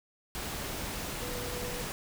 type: tone in noise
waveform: sine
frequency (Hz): 490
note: B4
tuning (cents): -14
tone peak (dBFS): -40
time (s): 1.22-1.82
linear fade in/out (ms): 0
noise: pink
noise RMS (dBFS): -37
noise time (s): 0.35-1.92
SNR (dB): -6
effects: none